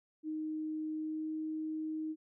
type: tone with pitch glide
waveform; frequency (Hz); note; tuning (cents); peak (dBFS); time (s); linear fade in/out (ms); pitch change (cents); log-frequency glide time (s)
sine; 311.1 to 313.1; D#4 to D#4; 0 to +11; -35; 0.23-2.16; 50; +11; 0.94-1.31
effects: none